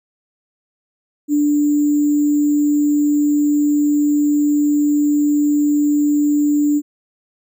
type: tone with sample-and-hold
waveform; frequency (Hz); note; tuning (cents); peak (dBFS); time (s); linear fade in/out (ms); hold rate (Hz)
sine; 293.7; D4; 0; -12; 1.28-6.82; 50; 7350
effects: none